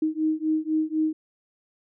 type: beating tone pair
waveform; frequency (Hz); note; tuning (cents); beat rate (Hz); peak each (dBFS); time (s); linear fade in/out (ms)
sine; 311.1 / 315.1; D#4 / D#4; 0 / +22; 4; -25; 0.02-1.13; 5
effects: none